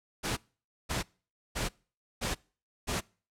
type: noise bursts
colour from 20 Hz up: pink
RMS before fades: -32 dBFS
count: 5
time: 0.23-3.01 s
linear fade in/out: 20 ms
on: 140 ms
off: 520 ms
effects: noise-tail reverb RT60 0.4 s tail -25 dB re dry + low-pass 10000 Hz 12 dB/octave